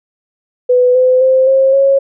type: tone with pitch steps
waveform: sine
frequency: 497.8 / 509.7 / 521.9 / 534.5 / 547.3 Hz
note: B4 / C5 / C5 / C5 / C#5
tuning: +14 / -45 / -4 / +37 / -22 cents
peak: -6 dBFS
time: 0.69-1.99 s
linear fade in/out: 10 ms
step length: 260 ms
effects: none